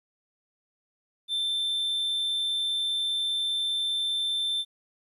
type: tone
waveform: triangle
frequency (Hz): 3555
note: A7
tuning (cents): +17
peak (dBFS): -24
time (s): 1.28-4.65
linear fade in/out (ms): 50
effects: resampled to 32000 Hz + 11-bit